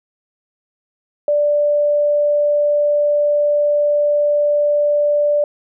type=tone; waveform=sine; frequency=587.3 Hz; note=D5; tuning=in tune; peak=-12 dBFS; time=1.28-5.44 s; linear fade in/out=2 ms; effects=none